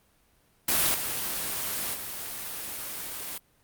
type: noise with level steps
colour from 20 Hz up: white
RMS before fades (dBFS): -24 / -31 / -36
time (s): 0.68-3.38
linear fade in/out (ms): 5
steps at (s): 0.94 / 1.94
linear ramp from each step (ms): 5
effects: pink hiss -65 dBFS RMS until 3.63 s + Opus 32 kbps